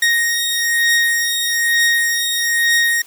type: beating tone pair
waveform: sawtooth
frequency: 1866 / 1867.1 Hz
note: A#6 / A#6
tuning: +1 / +2 cents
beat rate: 1.1 Hz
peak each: -16 / -12 dBFS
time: 0.02-3.02 s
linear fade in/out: 5 ms
effects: white hiss -44 dBFS RMS until 3.06 s + high-pass 300 Hz 12 dB/octave